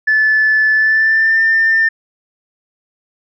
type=tone with pitch glide; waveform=sine; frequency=1740 to 1797.2 Hz; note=A6 to A6; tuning=-20 to +36 cents; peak=-8 dBFS; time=0.07-1.89 s; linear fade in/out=10 ms; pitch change=+56 cents; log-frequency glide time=0.74-1.39 s; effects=tanh soft clip ceiling -5 dBFS